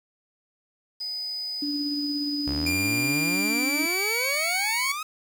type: tone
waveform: sine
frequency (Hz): 4978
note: D#8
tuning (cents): 0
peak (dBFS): -29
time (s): 1-2.7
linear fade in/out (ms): 10
type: tone with tremolo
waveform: sine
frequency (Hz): 289.6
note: D4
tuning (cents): -24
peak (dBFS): -26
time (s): 1.62-3.86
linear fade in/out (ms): 5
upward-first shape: sine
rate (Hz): 17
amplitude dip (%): 30
type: exponential sweep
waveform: sawtooth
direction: up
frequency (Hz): 66.4 to 1287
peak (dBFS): -26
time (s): 2.47-5.03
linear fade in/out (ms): 5
type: tone with pitch glide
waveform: sawtooth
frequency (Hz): 2393 to 2233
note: D7 to C#7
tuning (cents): +32 to +12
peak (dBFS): -21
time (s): 2.66-4.92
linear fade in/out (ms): 5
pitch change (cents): -120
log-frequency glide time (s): 3.28-4.43
effects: 8-bit